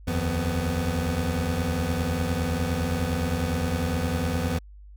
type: tone cluster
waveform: 25% pulse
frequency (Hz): 77.5 / 87.3 / 249.3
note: D#2 / F2 / B3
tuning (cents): -6 / 0 / +16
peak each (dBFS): -27 / -23 / -26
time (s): 0.07-4.59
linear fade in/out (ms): 10
effects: added 50 Hz sine -43 dBFS peak until 4.96 s